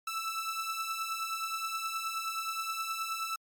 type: beating tone pair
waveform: sawtooth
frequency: 1314 / 1323.5 Hz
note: E6 / E6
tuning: -6 / +7 cents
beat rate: 9.5 Hz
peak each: -35 / -31 dBFS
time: 0.07-3.36 s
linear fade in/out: 5 ms
effects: MP3 96 kbps